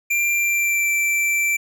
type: tone with pitch glide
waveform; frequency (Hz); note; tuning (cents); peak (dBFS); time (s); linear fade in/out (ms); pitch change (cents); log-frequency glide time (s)
square; 2375 to 2340; D7 to D7; +19 to -7; -18; 0.1-1.57; 10; -26; 0.33-0.89
effects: none